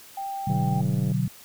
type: tone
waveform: sine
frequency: 787 Hz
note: G5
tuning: 7 cents sharp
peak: -29 dBFS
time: 0.17-0.81 s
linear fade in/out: 5 ms
type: chord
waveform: sine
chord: B minor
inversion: none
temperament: equal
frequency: 123.47 / 146.83 / 185 Hz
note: B2 / D3 / F#3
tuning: 0 / 0 / 0 cents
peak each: -26 dBFS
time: 0.47-1.28 s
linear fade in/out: 5 ms
type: click train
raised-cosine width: 2 ms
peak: -25 dBFS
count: 64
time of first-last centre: 0.5-1.118 s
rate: 102 Hz
effects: white hiss -48 dBFS RMS until 1.44 s